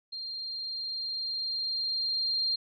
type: tone with level ramp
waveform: sine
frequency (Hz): 4192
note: C8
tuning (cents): +2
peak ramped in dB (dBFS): -35 to -25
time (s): 0.12-2.56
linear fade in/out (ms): 10
effects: MP3 96 kbps